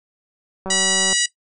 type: click train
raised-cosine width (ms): 1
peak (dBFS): -15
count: 90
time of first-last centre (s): 0.66-1.128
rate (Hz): 190
type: harmonic tone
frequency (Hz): 970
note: B5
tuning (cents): -31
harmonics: 2 / 3 / 4 / 5 / 6 / 7 / 8 / 9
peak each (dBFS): -25 / -25 / -25 / -25 / -25 / -25 / -25 / -25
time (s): 0.7-1.26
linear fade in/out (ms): 5
effects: noise-tail reverb RT60 0.1 s tail -17 dB re dry